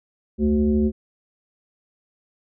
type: tone with frequency modulation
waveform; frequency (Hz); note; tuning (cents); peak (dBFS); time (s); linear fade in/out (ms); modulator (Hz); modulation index
sine; 220; A3; 0; -16; 0.38-0.92; 50; 151; 0.94
effects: none